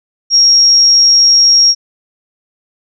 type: tone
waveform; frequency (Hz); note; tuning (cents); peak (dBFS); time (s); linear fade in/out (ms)
sine; 5588; F8; 0; -4; 0.3-1.75; 50
effects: none